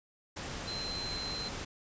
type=tone in noise; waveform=sine; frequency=4098 Hz; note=C8; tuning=37 cents flat; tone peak=-37 dBFS; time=0.67-1.49 s; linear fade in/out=10 ms; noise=pink; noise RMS=-40 dBFS; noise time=0.36-1.65 s; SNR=0 dB; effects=resampled to 16000 Hz